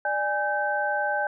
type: tone cluster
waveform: sine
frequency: 593 / 823 / 1546 Hz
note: D5 / G#5 / G6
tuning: +17 / -16 / -24 cents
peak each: -29 / -27 / -27 dBFS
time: 0.05-1.27 s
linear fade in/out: 2 ms
effects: none